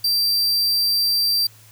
45% pulse tone, 4699 Hz, D8, in tune, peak -16 dBFS, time 0.04-1.47 s, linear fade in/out 5 ms, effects added 109 Hz sine -49 dBFS peak until 1.71 s + white hiss -50 dBFS RMS until 1.71 s

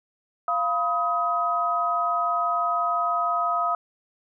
sine tone cluster, 694 / 989 / 1263 Hz, F5 / B5 / D#6, -11 / +2 / +26 cents, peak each -26 / -32 / -23 dBFS, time 0.48-3.75 s, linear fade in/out 2 ms, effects none

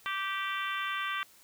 harmonic tone with a mistuned harmonic, 390 Hz, G4, 9 cents flat, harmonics 3 / 4 / 5 / 6 / 7 / 8 / 9, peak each -35 / -37 / -39 / -41 / -42 / -43 / -44 dBFS, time 0.06-1.23 s, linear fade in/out 0 ms, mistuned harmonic 8, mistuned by -15 cents, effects white hiss -59 dBFS RMS until 1.43 s

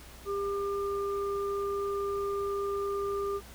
sine tone pair together, 399.9 / 1199.5 Hz, G4 / D6, +35 / +36 cents, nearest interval octave + perfect fifth, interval 1901 cents, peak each -30 / -36 dBFS, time 0.25-3.41 s, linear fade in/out 50 ms, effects added 60 Hz sine -51 dBFS peak until 3.54 s + pink hiss -51 dBFS RMS until 3.54 s

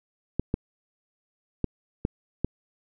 clicks, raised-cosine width 3 ms, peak -11 dBFS, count 5, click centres 0.396 / 0.541 / 1.643 / 2.051 / 2.446 s, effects none

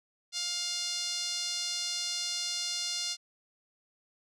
5% pulse tone with band-pass filter, 704 Hz, F5, 14 cents sharp, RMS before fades -34 dBFS, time 0.32-3.17 s, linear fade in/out 50 ms, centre 4600 Hz, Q 1.7, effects none

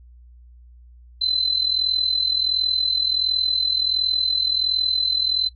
sine tone with amplitude modulation, 4053 Hz, B7, 44 cents sharp, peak -15 dBFS, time 1.21-5.49 s, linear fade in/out 10 ms, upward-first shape sine, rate 41.4 Hz, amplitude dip 70%, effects noise-tail reverb RT60 0.1 s tail -18 dB re dry + added 60 Hz sine -44 dBFS peak until 5.55 s

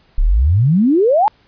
sine exponential sweep, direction up, 31.41 to 891 Hz, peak -9 dBFS, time 0.18-1.28 s, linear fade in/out 0 ms, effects pink hiss -54 dBFS RMS until 1.47 s + resampled to 11025 Hz

